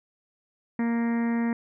harmonic tone, 233.1 Hz, A#3, in tune, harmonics 1 / 2 / 3 / 4 / 5 / 6 / 7 / 8 / 9 / 10, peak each -23 / -37 / -41 / -39 / -47 / -47 / -46 / -40 / -45 / -52 dBFS, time 0.79-1.53 s, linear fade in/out 2 ms, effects none

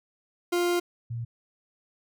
40% pulse / sine tone pair in turn, 350.5 / 116.97 Hz, F4 / A#2, +6 / +6 cents, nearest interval octave + perfect fifth, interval 1900 cents, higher first, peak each -22 / -30 dBFS, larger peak first, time 0.52-0.8 / 1.1-1.25 s, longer first, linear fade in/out 10 ms, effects none

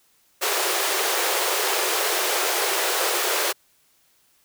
pink high-pass noise, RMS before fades -23 dBFS, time 0.41-3.53 s, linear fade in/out 20 ms, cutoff 350 Hz, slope 96 dB/octave, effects white hiss -62 dBFS RMS until 4.44 s

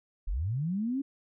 sine linear sweep, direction up, 31.56 to 283.1 Hz, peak -28 dBFS, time 0.27-1.02 s, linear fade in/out 10 ms, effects none

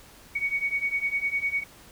sine beating tone pair, 2231 / 2240.9 Hz, C#7 / C#7, +11 / +18 cents, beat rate 9.9 Hz, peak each -29 / -27 dBFS, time 0.35-1.64 s, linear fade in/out 10 ms, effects pink hiss -51 dBFS RMS until 1.91 s

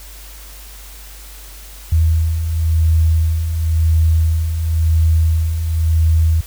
sine beating tone pair, 79.9 / 80.85 Hz, D#2 / E2, +47 / -33 cents, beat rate 0.95 Hz, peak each -20 / -12 dBFS, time 1.92-6.41 s, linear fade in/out 5 ms, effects added 50 Hz sine -35 dBFS peak until 6.46 s + white hiss -39 dBFS RMS until 6.46 s

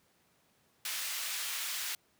pink high-pass noise, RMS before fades -37 dBFS, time 0.85-1.95 s, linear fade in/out 2 ms, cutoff 2000 Hz, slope 12 dB/octave, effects pink hiss -70 dBFS RMS until 2.19 s + high-pass 100 Hz 12 dB/octave

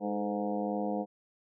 harmonic tone with a mistuned harmonic, 102.9 Hz, G#2, 16 cents flat, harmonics 2 / 3 / 4 / 5 / 6 / 7 / 8 / 9, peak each -34 / -37 / -41 / -36 / -46 / -37 / -45 / -48 dBFS, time 0-1.06 s, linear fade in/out 50 ms, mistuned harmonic 4, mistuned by +85 cents, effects none

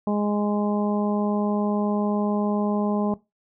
harmonic tone, 207.2 Hz, G#3, 4 cents flat, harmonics 1 / 2 / 3 / 4 / 5, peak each -22 / -29 / -30 / -32 / -35 dBFS, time 0.07-3.14 s, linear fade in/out 2 ms, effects noise-tail reverb RT60 0.2 s tail -18 dB re dry

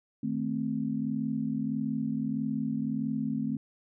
sine chord, A diminished, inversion second, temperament equal, 155.56 / 220 / 261.6 Hz, Eb3 / A3 / C4, 0 / 0 / 0 cents, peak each -36 / -31 / -32 dBFS, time 0.23-3.57 s, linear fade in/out 5 ms, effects none

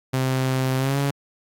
sawtooth tone with pitch glide, 130.81 to 140.2 Hz, C3 to C#3, 0 to +20 cents, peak -16 dBFS, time 0.13-1.11 s, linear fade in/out 10 ms, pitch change +120 cents, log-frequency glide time 0.77-0.98 s, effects AAC 64 kbps

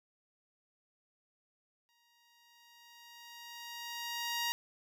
10% pulse tone with exponential growth, 943 Hz, A#5, 20 cents sharp, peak -23 dBFS, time 1.89-4.52 s, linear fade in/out 0 ms, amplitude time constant 570 ms, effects none

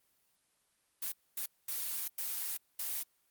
blue noise bursts at uneven times, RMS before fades -37 dBFS, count 5, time 1.02-1.12 / 1.37-1.46 / 1.68-2.08 / 2.18-2.57 / 2.79-3.03 s, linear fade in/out 5 ms, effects white hiss -74 dBFS RMS until 3.3 s + Opus 32 kbps

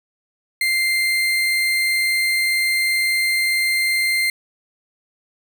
35% pulse tone, 2093 Hz, C7, in tune, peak -15 dBFS, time 0.61-4.3 s, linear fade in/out 2 ms, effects none

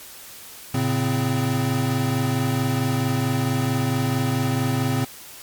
square tone cluster, 113.2 / 137.7 / 258.4 Hz, A2 / C#3 / C4, +50 / -11 / -21 cents, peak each -25 dBFS, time 0.74-5.05 s, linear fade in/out 5 ms, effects white hiss -41 dBFS RMS until 5.42 s + MP3 96 kbps

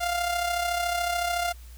sawtooth tone with amplitude modulation, 698.5 Hz, F5, in tune, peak -19 dBFS, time 0-1.53 s, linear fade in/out 20 ms, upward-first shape sine, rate 33.8 Hz, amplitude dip 50%, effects added 60 Hz sine -42 dBFS peak until 1.77 s + white hiss -55 dBFS RMS until 1.77 s

